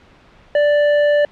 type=tone with hard clipping; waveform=triangle; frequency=587 Hz; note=D5; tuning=1 cent flat; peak=-13 dBFS; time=0.55-1.25 s; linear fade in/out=2 ms; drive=13 dB; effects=pink hiss -48 dBFS RMS until 1.31 s + low-pass 3000 Hz 12 dB/octave